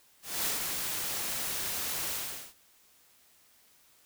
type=noise with ADSR envelope; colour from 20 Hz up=white; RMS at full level=-30 dBFS; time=0.22-2.54 s; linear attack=230 ms; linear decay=140 ms; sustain=-4 dB; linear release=410 ms; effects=white hiss -63 dBFS RMS until 4.05 s